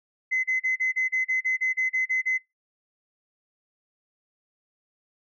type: tone bursts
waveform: sine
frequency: 2043 Hz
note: C7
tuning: 42 cents flat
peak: -20 dBFS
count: 13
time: 0.31-2.384 s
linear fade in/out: 20 ms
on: 130 ms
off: 32 ms
effects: noise-tail reverb RT60 0.2 s tail -25 dB re dry + tanh soft clip ceiling -17 dBFS